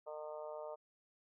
harmonic tone, 152.4 Hz, D#3, 36 cents flat, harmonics 3 / 4 / 5 / 6 / 7 / 8, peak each -50 / -45 / -56 / -53 / -58 / -57 dBFS, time 0.06-0.76 s, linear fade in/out 20 ms, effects none

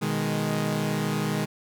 sawtooth chord, G# minor, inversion first, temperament equal, 123.47 / 155.56 / 207.7 Hz, B2 / D#3 / G#3, 0 / 0 / 0 cents, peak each -29 / -24 / -24 dBFS, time 0.01-1.46 s, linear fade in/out 20 ms, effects none

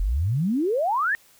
sine exponential sweep, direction up, 40.87 to 1864.7 Hz, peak -20 dBFS, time 0-1.15 s, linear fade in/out 0 ms, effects white hiss -56 dBFS RMS until 1.39 s

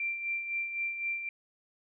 sine tone with tremolo, 2360 Hz, D7, 8 cents sharp, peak -29 dBFS, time 0-1.29 s, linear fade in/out 2 ms, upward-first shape sine, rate 3.9 Hz, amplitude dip 55%, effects none

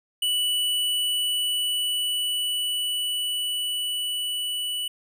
square tone with level ramp, 2960 Hz, F#7, in tune, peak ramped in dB -22 to -27 dBFS, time 0.22-4.88 s, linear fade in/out 5 ms, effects none

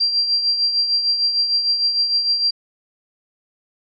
sine tone with tremolo, 4735 Hz, D8, 13 cents sharp, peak -13 dBFS, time 0-2.51 s, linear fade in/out 10 ms, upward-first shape triangle, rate 6.6 Hz, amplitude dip 60%, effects none

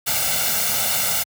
white noise with comb filter, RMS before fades -21 dBFS, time 0.06-1.24 s, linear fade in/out 20 ms, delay 1.4 ms, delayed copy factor +0.85, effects high-pass 80 Hz 12 dB/octave

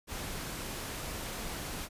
pink noise, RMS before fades -39 dBFS, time 0.07-1.89 s, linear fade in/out 50 ms, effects resampled to 32000 Hz

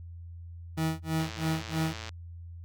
30% pulse tone with tremolo, 160 Hz, D#3, 49 cents sharp, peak -23 dBFS, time 0.77-1.94 s, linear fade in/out 10 ms, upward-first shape sine, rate 3.1 Hz, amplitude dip 100%
click train, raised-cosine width 0.2 ms, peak -22 dBFS, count 100, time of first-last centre 1.2-2.092 s, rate 111 Hz
effects added 85 Hz sine -41 dBFS peak until 2.64 s

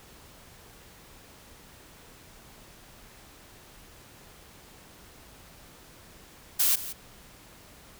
blue noise with echo, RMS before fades -23 dBFS, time 6.59-6.76 s, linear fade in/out 10 ms, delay 170 ms, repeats 1, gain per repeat -14 dB, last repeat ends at 6.93 s, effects pink hiss -52 dBFS RMS until 7.99 s

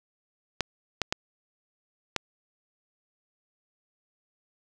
clicks, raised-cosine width 0.2 ms, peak -8 dBFS, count 4, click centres 0.607 / 1.017 / 1.125 / 2.163 s, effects none

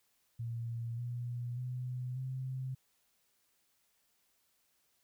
sine tone with pitch steps, 116.54 / 121 / 125.63 / 130.43 Hz, A#2 / B2 / B2 / C3, 0 / -35 / +30 / -5 cents, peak -36 dBFS, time 0.39-2.75 s, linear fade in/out 10 ms, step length 590 ms, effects white hiss -75 dBFS RMS until 5.03 s

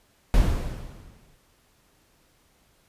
brown noise with exponential decay, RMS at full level -18 dBFS, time 0.34-1.36 s, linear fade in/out 0 ms, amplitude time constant 220 ms, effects pink hiss -63 dBFS RMS until 2.88 s + resampled to 32000 Hz

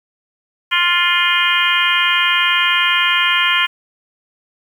harmonic tone with a mistuned harmonic, 350 Hz, F4, 4 cents sharp, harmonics 3 / 4 / 5 / 6 / 7 / 8 / 9, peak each -20 / -20 / -20 / -20 / -20 / -20 / -20 dBFS, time 0.71-3.67 s, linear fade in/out 20 ms, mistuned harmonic 8, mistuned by +43 cents, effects 7-bit

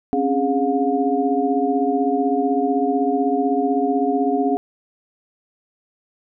sine tone cluster, 264.6 / 280.5 / 413.4 / 715 Hz, C4 / C#4 / G#4 / F5, +20 / +21 / -8 / +41 cents, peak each -22 dBFS, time 0.13-4.57 s, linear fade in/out 0 ms, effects none

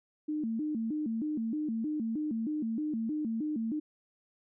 sine tone with vibrato, 261.6 Hz, C4, in tune, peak -30 dBFS, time 0.28-3.8 s, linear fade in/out 10 ms, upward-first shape square, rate 3.2 Hz, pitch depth 260 cents each way, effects none

